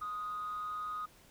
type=tone with frequency modulation; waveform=sine; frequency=1244.5 Hz; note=D#6; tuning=in tune; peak=-35 dBFS; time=0.01-1.06 s; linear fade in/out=10 ms; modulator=191 Hz; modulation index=0.25; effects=tanh soft clip ceiling -33 dBFS + pink hiss -61 dBFS RMS until 1.3 s